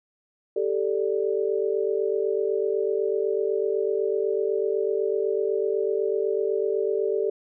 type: chord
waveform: sine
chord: G suspended second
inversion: none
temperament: equal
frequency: 392 / 440 / 587.3 Hz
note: G4 / A4 / D5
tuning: 0 / 0 / 0 cents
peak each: -25 / -25 / -31 dBFS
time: 0.56-7.3 s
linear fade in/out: 5 ms
effects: none